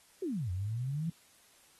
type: exponential two-way sweep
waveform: sine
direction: down then up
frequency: 409.1 to 87.31 to 171.7 Hz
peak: -32 dBFS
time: 0.22-1.1 s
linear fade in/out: 5 ms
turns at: 0.51 s
effects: white hiss -63 dBFS RMS until 1.79 s + AAC 32 kbps